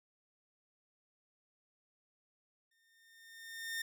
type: tone with exponential growth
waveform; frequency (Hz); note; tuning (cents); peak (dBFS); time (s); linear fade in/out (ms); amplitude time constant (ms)
sawtooth; 1821; A#6; -41; -32; 2.71-3.82; 5; 240
effects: none